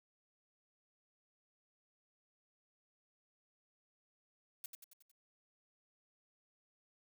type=noise with echo; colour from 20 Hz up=blue; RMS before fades=-45 dBFS; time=4.64-4.66 s; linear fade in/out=2 ms; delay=91 ms; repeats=5; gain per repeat=-5 dB; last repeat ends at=5.115 s; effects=none